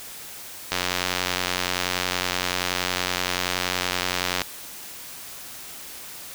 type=click train; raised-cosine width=0.2 ms; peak=-5 dBFS; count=336; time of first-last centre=0.72-4.418 s; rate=90.6 Hz; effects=white hiss -39 dBFS RMS until 6.34 s